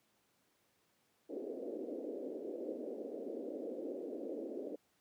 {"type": "band-pass noise", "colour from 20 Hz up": "white", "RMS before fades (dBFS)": -43, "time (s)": [1.29, 4.76], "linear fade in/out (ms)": 10, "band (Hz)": [250, 540], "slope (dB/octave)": 48, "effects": ["pink hiss -75 dBFS RMS until 5 s", "high-pass 150 Hz 12 dB/octave"]}